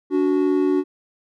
triangle tone pair together, 288.3 / 370 Hz, D4 / F#4, -32 / 0 cents, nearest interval major third, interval 432 cents, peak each -17 dBFS, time 0.1-0.84 s, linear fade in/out 50 ms, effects none

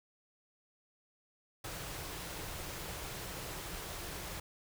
pink band-stop noise, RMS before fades -43 dBFS, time 1.64-4.4 s, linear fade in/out 5 ms, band 200 to 280 Hz, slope 96 dB/octave, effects none

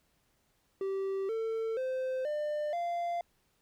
triangle tone with pitch steps, 388 / 448.3 / 517.9 / 598.4 / 691.3 Hz, G4 / A4 / C5 / D5 / F5, -18 / +32 / -18 / +32 / -18 cents, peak -29 dBFS, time 0.81-3.21 s, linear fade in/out 2 ms, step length 480 ms, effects pink hiss -73 dBFS RMS until 3.61 s

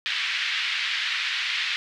pink band-pass noise, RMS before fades -27 dBFS, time 0.06-1.76 s, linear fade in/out 0 ms, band 1800 to 3900 Hz, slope 24 dB/octave, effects none

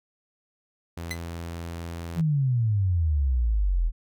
sawtooth tone, 84.4 Hz, E2, 41 cents sharp, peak -29 dBFS, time 0.97-2.21 s, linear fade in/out 5 ms
sawtooth tone with exponential decay, 2027 Hz, B6, 45 cents sharp, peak -22 dBFS, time 1.11-1.19 s, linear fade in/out 0 ms, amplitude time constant 17 ms
sine exponential sweep, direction down, 170.5 to 39.02 Hz, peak -20 dBFS, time 2.15-3.92 s, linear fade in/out 50 ms
effects none

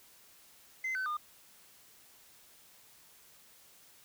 sine tone with pitch steps, 2061 / 1523 / 1212 Hz, C7 / F#6 / D#6, -27 / +50 / -46 cents, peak -30 dBFS, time 0.84-1.17 s, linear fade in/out 5 ms, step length 110 ms, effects tanh soft clip ceiling -31 dBFS + white hiss -60 dBFS RMS until 4.04 s

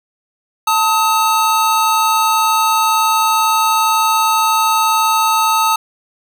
square tone pair together, 891 / 1269.9 Hz, A5 / D#6, +22 / +35 cents, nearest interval tritone, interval 613 cents, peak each -15 dBFS, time 0.67-5.76 s, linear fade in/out 5 ms, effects none

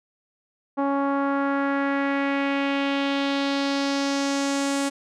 sawtooth tone with low-pass filter sweep, 278.2 Hz, C#4, 6 cents sharp, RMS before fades -24 dBFS, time 0.77-4.9 s, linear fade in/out 20 ms, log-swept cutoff 990 to 8600 Hz, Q 2.1, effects none

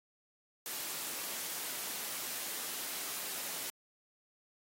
white noise, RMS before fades -40 dBFS, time 0.66-3.7 s, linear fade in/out 0 ms, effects high-pass 200 Hz 12 dB/octave + AAC 48 kbps

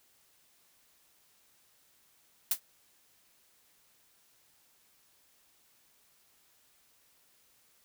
blue noise with exponential decay, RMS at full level -22 dBFS, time 2.51-2.6 s, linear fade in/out 5 ms, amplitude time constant 18 ms, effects white hiss -67 dBFS RMS until 7.84 s

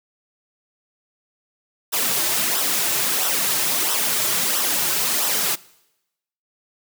white noise with flanger, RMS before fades -21 dBFS, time 1.92-5.56 s, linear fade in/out 20 ms, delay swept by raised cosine 0.44 to 4.24 ms, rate 1.5 Hz, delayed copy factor -0.6, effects noise-tail reverb RT60 0.9 s tail -22 dB re dry + high-pass 150 Hz 12 dB/octave

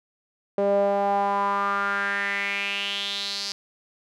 sawtooth tone with band-pass filter sweep, 200 Hz, G3, 35 cents sharp, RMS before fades -25 dBFS, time 0.58-3.52 s, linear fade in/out 0 ms, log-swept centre 520 to 4900 Hz, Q 4.9, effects none

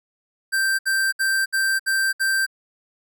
square tone bursts, 1568 Hz, G6, in tune, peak -19 dBFS, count 6, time 0.52-2.465 s, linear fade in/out 20 ms, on 270 ms, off 65 ms, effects none

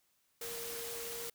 sine tone in noise, 466.2 Hz, A#4, in tune, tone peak -45 dBFS, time 0.41-1.3 s, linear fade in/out 5 ms, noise white, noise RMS -43 dBFS, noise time 0.41-1.3 s, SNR -5 dB, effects white hiss -75 dBFS RMS until 1.34 s

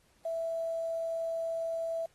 sine tone with quantisation, 659.3 Hz, E5, in tune, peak -31 dBFS, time 0.25-2.06 s, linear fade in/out 5 ms, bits 9, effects pink hiss -68 dBFS RMS until 2.14 s + AAC 32 kbps

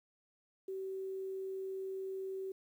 sine tone with quantisation, 382.7 Hz, G4, 42 cents flat, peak -38 dBFS, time 0.68-2.52 s, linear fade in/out 5 ms, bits 11, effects none

